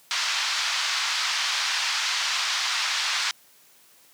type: band-pass noise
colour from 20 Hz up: white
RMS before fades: -26 dBFS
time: 0.11-3.31 s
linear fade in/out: 0 ms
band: 960 to 5400 Hz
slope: 24 dB/octave
effects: white hiss -56 dBFS RMS until 4.13 s + high-pass 150 Hz 12 dB/octave